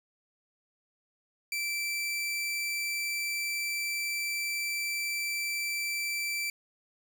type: tone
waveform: sawtooth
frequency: 2334 Hz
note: D7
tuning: 11 cents flat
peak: -27 dBFS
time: 1.52-6.5 s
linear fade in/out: 2 ms
effects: none